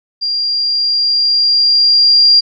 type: tone with level ramp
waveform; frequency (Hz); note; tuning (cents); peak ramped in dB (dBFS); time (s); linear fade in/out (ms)
sine; 4778; D8; +29; -14 to -4; 0.21-2.41; 20
effects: none